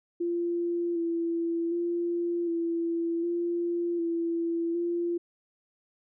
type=tone with vibrato; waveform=sine; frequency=340 Hz; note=F4; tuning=46 cents flat; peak=-26 dBFS; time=0.2-5.18 s; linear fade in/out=10 ms; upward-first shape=square; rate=0.66 Hz; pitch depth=22 cents each way; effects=none